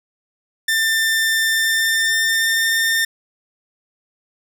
sawtooth tone with pitch glide, 1790 to 1808.7 Hz, A6 to A6, +29 to +47 cents, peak -12 dBFS, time 0.68-3.05 s, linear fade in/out 5 ms, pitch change +18 cents, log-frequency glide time 1.48-2.78 s, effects none

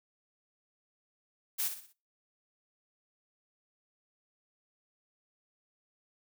blue noise with echo, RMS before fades -32 dBFS, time 1.58-1.69 s, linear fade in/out 20 ms, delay 61 ms, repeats 4, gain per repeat -8 dB, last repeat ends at 1.934 s, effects noise-tail reverb RT60 0.3 s tail -20 dB re dry

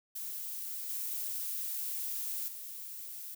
violet noise with level steps, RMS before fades -40 / -37 / -44 dBFS, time 0.15-3.35 s, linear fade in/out 10 ms, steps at 0.89 / 2.48 s, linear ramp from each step 2 ms, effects none

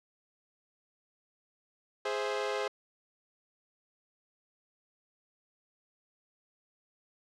sawtooth chord, Ab augmented, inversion none, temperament equal, 415.3 / 523.3 / 659.3 Hz, Ab4 / C5 / E5, 0 / 0 / 0 cents, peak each -30 / -31 / -36 dBFS, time 2.05-2.68 s, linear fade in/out 5 ms, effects low-pass 5000 Hz 12 dB/octave

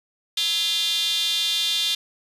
square tone with high-pass filter, 186.9 Hz, F#3, 18 cents sharp, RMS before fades -23 dBFS, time 0.37-1.95 s, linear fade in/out 5 ms, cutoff 3500 Hz, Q 6.7, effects resampled to 32000 Hz + 8-bit

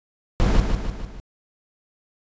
brown noise with echo, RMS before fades -17 dBFS, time 0.4-0.6 s, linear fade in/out 0 ms, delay 150 ms, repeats 4, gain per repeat -5 dB, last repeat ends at 1.2 s, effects resampled to 16000 Hz

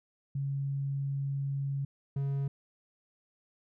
sine / triangle tone pair in turn, 138.59 / 138.59 Hz, C#3 / C#3, 0 / 0 cents, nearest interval unison, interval 0 cents, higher neither, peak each -30 / -27 dBFS, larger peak second, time 0.35-1.85 / 2.16-2.48 s, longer first, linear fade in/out 5 ms, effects none

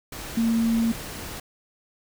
sine tone in noise, 228.5 Hz, A#3, 34 cents flat, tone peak -19 dBFS, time 0.37-0.92 s, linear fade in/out 5 ms, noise pink, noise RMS -36 dBFS, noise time 0.12-1.4 s, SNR +14 dB, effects none

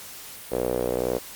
sawtooth tone with band-pass filter, 61.74 Hz, B1, in tune, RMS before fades -26 dBFS, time 0.51-1.19 s, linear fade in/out 20 ms, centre 490 Hz, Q 4.1, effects white hiss -41 dBFS RMS until 1.35 s + Opus 48 kbps

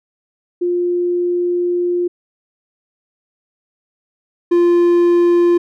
sine / triangle tone pair in turn, 352.5 / 347.4 Hz, F4 / F4, +16 / -9 cents, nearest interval unison, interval 25 cents, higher first, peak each -14 / -7 dBFS, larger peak second, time 0.61-2.08 / 4.51-5.58 s, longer first, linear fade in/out 10 ms, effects none

